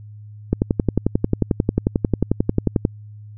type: click train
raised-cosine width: 3 ms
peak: -3 dBFS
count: 27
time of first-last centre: 0.53-2.851 s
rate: 11.2 Hz
effects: added 105 Hz sine -36 dBFS peak until 3.37 s